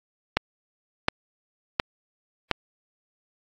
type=click train; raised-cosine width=0.3 ms; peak=-3 dBFS; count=4; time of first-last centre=0.37-2.513 s; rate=1.4 Hz; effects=AAC 64 kbps